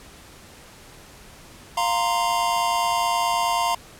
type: chord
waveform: square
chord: F suspended fourth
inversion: none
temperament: equal with one note detuned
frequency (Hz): 698.5 / 932.3 / 1041.7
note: F5 / Bb5 / C6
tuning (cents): 0 / 0 / -8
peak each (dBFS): -26 / -24 / -26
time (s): 1.77-3.75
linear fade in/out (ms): 5
effects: pink hiss -46 dBFS RMS until 3.99 s + low-pass 12000 Hz 12 dB/octave